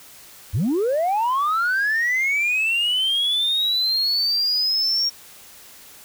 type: linear sweep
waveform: sine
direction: up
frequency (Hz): 73.5 to 5588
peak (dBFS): -16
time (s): 0.53-5.1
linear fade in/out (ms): 20
effects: tanh soft clip ceiling -16 dBFS + white hiss -45 dBFS RMS until 6.04 s